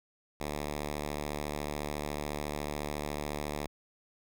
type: tone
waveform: 5% pulse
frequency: 74 Hz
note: D2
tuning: 14 cents sharp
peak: -23 dBFS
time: 0.4-3.67 s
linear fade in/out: 5 ms
effects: none